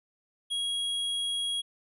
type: tone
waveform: square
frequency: 3300 Hz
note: G#7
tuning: 12 cents flat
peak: -29 dBFS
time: 0.5-1.62 s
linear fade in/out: 20 ms
effects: resampled to 24000 Hz